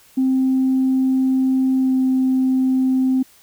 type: tone with pitch glide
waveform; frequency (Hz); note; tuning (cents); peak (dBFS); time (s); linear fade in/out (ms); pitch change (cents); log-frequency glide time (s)
sine; 262 to 260.3; C4 to C4; +2 to -9; -13; 0.17-3.23; 10; -11; 1.79-1.94
effects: tanh soft clip ceiling -10 dBFS + white hiss -51 dBFS RMS until 3.42 s